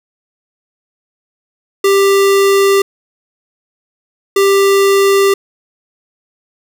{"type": "tone pair in turn", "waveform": "square", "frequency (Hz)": [394.5, 394.5], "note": ["G4", "G4"], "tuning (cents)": [11, 11], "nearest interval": "unison", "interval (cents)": 0, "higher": "neither", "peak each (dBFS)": -8, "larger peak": "neither", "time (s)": [[1.84, 2.82], [4.36, 5.34]], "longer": "neither", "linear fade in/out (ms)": 5, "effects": []}